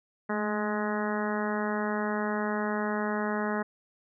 harmonic tone with a mistuned harmonic, 210 Hz, G#3, 19 cents sharp, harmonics 1 / 2 / 3 / 4 / 5 / 6 / 7 / 8 / 9, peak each -31 / -34 / -36 / -37 / -38 / -39 / -39 / -40 / -41 dBFS, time 0.29-3.63 s, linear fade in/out 10 ms, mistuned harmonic 1, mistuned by +30 cents, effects none

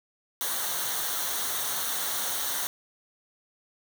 white noise with comb filter, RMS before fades -30 dBFS, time 0.41-2.67 s, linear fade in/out 0 ms, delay 0.4 ms, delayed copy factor -0.65, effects none

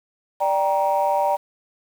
sine chord, G minor, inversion second, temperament just, 588 / 784 / 940.8 Hz, D5 / G5 / Bb5, +2 / 0 / +16 cents, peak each -21 dBFS, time 0.4-1.37 s, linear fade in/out 20 ms, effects tanh soft clip ceiling -10 dBFS + 7-bit

